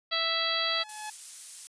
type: harmonic tone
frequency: 659.3 Hz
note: E5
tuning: in tune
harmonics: 1 / 2 / 3 / 4 / 5 / 6 / 7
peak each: -37 / -34 / -34 / -38 / -32 / -32 / -34 dBFS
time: 0.11-0.84 s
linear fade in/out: 20 ms
type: tone with exponential growth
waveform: sawtooth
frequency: 854 Hz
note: G#5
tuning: 48 cents sharp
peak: -31 dBFS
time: 0.27-1.1 s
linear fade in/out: 5 ms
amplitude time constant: 180 ms
type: noise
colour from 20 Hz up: violet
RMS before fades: -37 dBFS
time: 0.89-1.67 s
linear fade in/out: 0 ms
effects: resampled to 22050 Hz